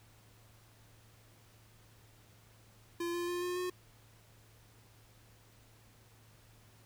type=tone with pitch steps; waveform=square; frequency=343.3 / 347.9 / 352.5 / 357.3 / 362 Hz; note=F4 / F4 / F4 / F4 / F#4; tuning=-30 / -7 / +16 / +40 / -38 cents; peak=-35 dBFS; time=3-3.7 s; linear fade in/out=5 ms; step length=140 ms; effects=added 110 Hz sine -62 dBFS peak until 6.85 s + pink hiss -64 dBFS RMS until 6.85 s